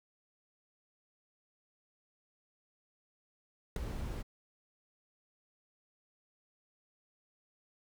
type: noise with ADSR envelope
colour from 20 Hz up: brown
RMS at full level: -25 dBFS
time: 3.76-4.23 s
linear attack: 4 ms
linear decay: 4 ms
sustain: -14 dB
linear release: 20 ms
effects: none